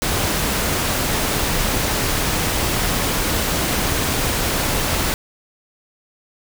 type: noise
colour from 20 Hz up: pink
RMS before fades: -20 dBFS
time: 0.02-5.14 s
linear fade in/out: 0 ms
effects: none